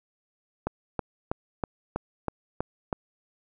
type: click train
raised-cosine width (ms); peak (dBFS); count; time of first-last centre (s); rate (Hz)
1; -13; 8; 0.67-2.928; 3.1
effects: none